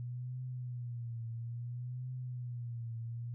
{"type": "tone with vibrato", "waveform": "sine", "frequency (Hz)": 120.9, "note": "B2", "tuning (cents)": -36, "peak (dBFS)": -38, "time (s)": [0, 3.34], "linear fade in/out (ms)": 0, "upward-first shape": "triangle", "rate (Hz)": 0.59, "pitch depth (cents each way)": 94, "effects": []}